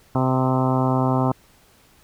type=harmonic tone with a mistuned harmonic; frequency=129.8 Hz; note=C3; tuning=13 cents flat; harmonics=1 / 2 / 3 / 4 / 5 / 6 / 7 / 8 / 9 / 10; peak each=-21 / -22 / -29 / -30 / -28 / -28 / -29 / -29 / -35 / -34 dBFS; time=0.15-1.32 s; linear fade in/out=2 ms; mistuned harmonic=9; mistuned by=+24 cents; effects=pink hiss -55 dBFS RMS until 2.03 s